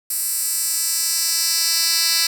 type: tone with high-pass filter sweep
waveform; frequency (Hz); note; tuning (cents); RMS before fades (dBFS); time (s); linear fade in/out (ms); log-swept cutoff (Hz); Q
10% pulse; 331.1; E4; +8; -20; 0.1-2.27; 5; 9700 to 4100; 1.5
effects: none